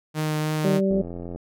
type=tone with vibrato; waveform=sawtooth; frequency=154 Hz; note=D#3; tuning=17 cents flat; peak=-19 dBFS; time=0.14-0.81 s; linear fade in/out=50 ms; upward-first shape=triangle; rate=3.2 Hz; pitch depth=12 cents each way
type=harmonic tone; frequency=193.7 Hz; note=G3; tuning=20 cents flat; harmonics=1 / 2 / 3; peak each=-21 / -24 / -26 dBFS; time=0.64-1.02 s; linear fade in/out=10 ms
type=click train; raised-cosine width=2 ms; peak=-22 dBFS; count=40; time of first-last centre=0.91-1.36 s; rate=86.7 Hz
effects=none